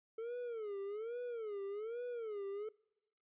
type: tone with vibrato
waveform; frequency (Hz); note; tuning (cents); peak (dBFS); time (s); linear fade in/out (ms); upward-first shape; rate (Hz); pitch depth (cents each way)
triangle; 440; A4; 0; -38; 0.18-2.69; 5; sine; 1.2; 190
effects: noise-tail reverb RT60 0.9 s tail -25 dB re dry + resampled to 8000 Hz